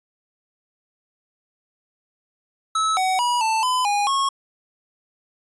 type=tone with pitch steps; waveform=square; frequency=1299 / 751 / 969 / 886 / 1010 / 819 / 1094 Hz; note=E6 / F#5 / B5 / A5 / B5 / G#5 / C#6; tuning=-26 / +26 / -33 / +12 / +39 / -24 / -23 cents; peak=-19 dBFS; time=2.75-4.29 s; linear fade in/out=5 ms; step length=220 ms; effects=resampled to 24000 Hz